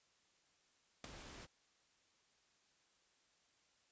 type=noise with ADSR envelope; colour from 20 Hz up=pink; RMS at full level=-43 dBFS; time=1.04-1.47 s; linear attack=3 ms; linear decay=7 ms; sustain=-11 dB; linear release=30 ms; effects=white hiss -75 dBFS RMS until 3.91 s + resampled to 16000 Hz